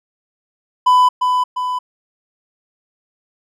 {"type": "tone with echo", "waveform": "triangle", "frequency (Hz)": 1000, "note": "B5", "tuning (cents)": 21, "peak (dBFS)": -6, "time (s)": [0.86, 1.09], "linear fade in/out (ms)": 10, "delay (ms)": 350, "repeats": 2, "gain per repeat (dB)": -5, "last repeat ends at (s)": 1.79, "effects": []}